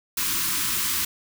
white band-stop noise, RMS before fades -25 dBFS, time 0.17-1.05 s, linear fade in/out 5 ms, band 380 to 940 Hz, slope 96 dB/octave, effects none

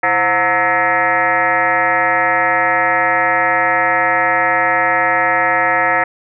sine tone with frequency modulation, 1310 Hz, E6, 11 cents flat, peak -11 dBFS, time 0.03-6.04 s, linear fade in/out 5 ms, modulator 196 Hz, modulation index 4, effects none

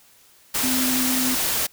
sine tone in noise, 255.8 Hz, C4, 39 cents flat, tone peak -23 dBFS, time 0.63-1.35 s, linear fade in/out 10 ms, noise white, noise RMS -23 dBFS, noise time 0.54-1.67 s, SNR -3 dB, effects white hiss -54 dBFS RMS until 1.72 s

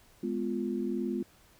sine chord, F diminished, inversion first, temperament just, 209.5 / 251.4 / 349.2 Hz, Ab3 / Cb4 / F4, +15 / +31 / 0 cents, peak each -34 dBFS, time 0.23-1.23 s, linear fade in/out 5 ms, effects pink hiss -61 dBFS RMS until 1.59 s

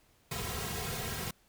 pink noise with comb filter, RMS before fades -37 dBFS, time 0.31-1.31 s, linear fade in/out 5 ms, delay 3.4 ms, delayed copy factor -0.95, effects pink hiss -67 dBFS RMS until 1.48 s

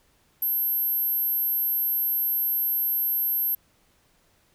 sine tone, 12730 Hz, G9, 26 cents sharp, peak -22 dBFS, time 0.42-3.55 s, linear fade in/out 5 ms, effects pink hiss -64 dBFS RMS until 4.54 s

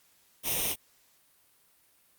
white noise with comb filter, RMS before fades -29 dBFS, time 0.43-0.76 s, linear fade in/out 50 ms, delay 0.33 ms, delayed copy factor +0.7, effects white hiss -65 dBFS RMS until 2.18 s + Opus 48 kbps

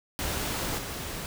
pink noise with level steps, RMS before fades -31 / -36 dBFS, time 0.19-1.26 s, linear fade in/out 0 ms, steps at 0.78 s, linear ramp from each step 5 ms, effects none

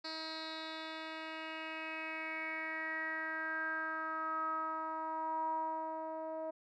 10% pulse tone with low-pass filter sweep, 318.5 Hz, D#4, 41 cents sharp, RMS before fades -40 dBFS, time 0.04-6.51 s, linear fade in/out 10 ms, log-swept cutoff 4400 to 720 Hz, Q 7.3, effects none

